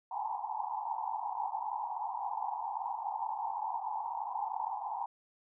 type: band-pass noise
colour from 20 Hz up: white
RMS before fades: -37 dBFS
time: 0.11-5.06 s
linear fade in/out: 5 ms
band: 780 to 960 Hz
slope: 96 dB/octave
effects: none